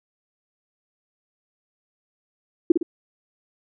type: tone with echo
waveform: sine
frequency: 336.3 Hz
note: E4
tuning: 35 cents sharp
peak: -8 dBFS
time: 2.7-2.72 s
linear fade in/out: 5 ms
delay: 55 ms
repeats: 2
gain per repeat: -7 dB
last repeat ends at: 2.83 s
effects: none